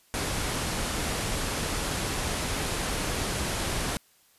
pink low-pass noise, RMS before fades -30 dBFS, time 0.14-3.97 s, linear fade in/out 0 ms, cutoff 12000 Hz, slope 96 dB/octave, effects white hiss -62 dBFS RMS until 4.38 s + resampled to 32000 Hz

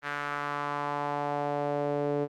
sawtooth tone with band-pass filter sweep, 145 Hz, D3, 22 cents flat, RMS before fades -31 dBFS, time 0.02-2.28 s, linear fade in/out 50 ms, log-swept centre 1600 to 440 Hz, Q 2.3, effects Opus 32 kbps

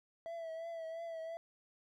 triangle tone with vibrato, 659.3 Hz, E5, in tune, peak -39 dBFS, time 0.26-1.37 s, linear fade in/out 0 ms, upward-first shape triangle, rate 2.9 Hz, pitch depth 46 cents each way, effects none

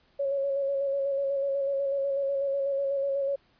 sine tone with vibrato, 553 Hz, C#5, 4 cents flat, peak -25 dBFS, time 0.19-3.36 s, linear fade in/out 10 ms, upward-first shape square, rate 8.1 Hz, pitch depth 22 cents each way, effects pink hiss -65 dBFS RMS until 3.59 s + resampled to 11025 Hz

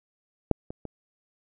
clicks, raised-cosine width 2 ms, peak -6 / -23 / -23 dBFS, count 3, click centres 0.513 / 0.705 / 0.853 s, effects none

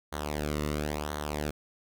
sawtooth tone with flanger, 74.7 Hz, D2, 30 cents sharp, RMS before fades -33 dBFS, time 0.12-1.51 s, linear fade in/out 10 ms, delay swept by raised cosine 0.39 to 1.26 ms, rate 0.97 Hz, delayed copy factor -0.75, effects none

